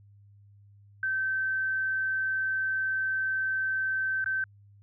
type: tone with dropouts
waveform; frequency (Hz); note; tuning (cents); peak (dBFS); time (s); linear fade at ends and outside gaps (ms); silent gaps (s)
sine; 1546; G6; -24; -26; 1.03-4.44; 2; 4.243-4.26
effects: added 101 Hz sine -53 dBFS peak until 4.82 s